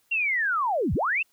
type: linear two-way sweep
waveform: sine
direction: down then up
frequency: 2794 to 51.1 to 2794 Hz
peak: -22 dBFS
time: 0.11-1.23 s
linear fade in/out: 10 ms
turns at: 0.94 s
effects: white hiss -67 dBFS RMS until 1.32 s